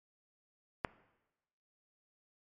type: click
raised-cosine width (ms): 0.5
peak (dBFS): -16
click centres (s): 0.848
effects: noise-tail reverb RT60 1.0 s tail -19 dB re dry + MP3 96 kbps